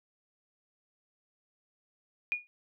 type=tone with exponential decay; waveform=sine; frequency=2442 Hz; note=D#7; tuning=33 cents flat; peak=-24 dBFS; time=2.32-2.47 s; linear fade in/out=0 ms; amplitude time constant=31 ms; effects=none